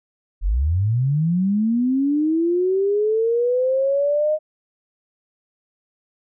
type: linear sweep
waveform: sine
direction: up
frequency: 38.89 to 622.3 Hz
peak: -16 dBFS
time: 0.41-4.39 s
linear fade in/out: 50 ms
effects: none